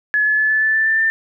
sine tone with pitch steps, 1704 / 1715.9 / 1727.8 / 1739.8 / 1751.9 / 1764.1 / 1776.4 / 1788.7 Hz, G#6 / A6 / A6 / A6 / A6 / A6 / A6 / A6, +44 / -44 / -32 / -20 / -8 / +4 / +16 / +28 cents, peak -13 dBFS, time 0.14-1.1 s, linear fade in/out 0 ms, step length 120 ms, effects none

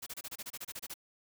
white noise bursts, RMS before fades -42 dBFS, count 13, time 0.02-0.941 s, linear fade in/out 10 ms, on 45 ms, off 28 ms, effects none

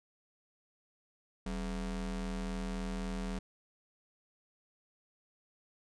square ring-modulated tone, 116.54 Hz, A#2, in tune, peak -33 dBFS, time 1.46-3.39 s, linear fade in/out 5 ms, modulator 74.7 Hz, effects resampled to 22050 Hz

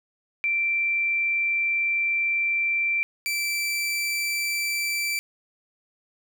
sine / sawtooth tone pair in turn, 2349 / 2333 Hz, D7 / D7, 0 / -12 cents, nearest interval unison, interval 12 cents, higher first, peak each -21 dBFS, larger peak neither, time 0.44-3.03 / 3.26-5.19 s, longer first, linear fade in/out 0 ms, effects none

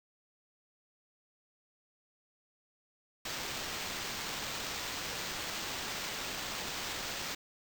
blue noise with sample-and-hold, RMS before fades -39 dBFS, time 3.25-7.35 s, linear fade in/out 5 ms, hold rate 11025 Hz, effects none

